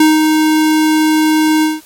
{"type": "tone with ADSR envelope", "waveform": "square", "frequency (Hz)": 311.1, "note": "D#4", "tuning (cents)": 0, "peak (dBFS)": -5, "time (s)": [0, 1.81], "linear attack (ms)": 4, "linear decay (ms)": 180, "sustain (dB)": -4, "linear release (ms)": 180, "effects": ["white hiss -42 dBFS RMS until 1.85 s", "MP3 64 kbps"]}